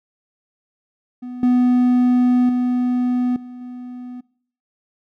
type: tone with level steps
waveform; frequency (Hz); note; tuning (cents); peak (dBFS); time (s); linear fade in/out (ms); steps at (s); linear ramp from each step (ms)
triangle; 248.1; B3; +8; -26 / -10 / -14 / -30 / -28; 1.22-4.21; 10; 1.43 / 2.49 / 3.36 / 3.61; 2
effects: noise-tail reverb RT60 0.6 s tail -23 dB re dry